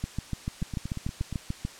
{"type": "two click trains", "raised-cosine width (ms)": 5, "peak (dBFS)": [-21, -17], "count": [7, 12], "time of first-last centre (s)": [[0.62, 1.327], [0.04, 1.651]], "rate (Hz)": [8.49, 6.83], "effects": ["white hiss -47 dBFS RMS until 1.79 s", "low-pass 8000 Hz 12 dB/octave"]}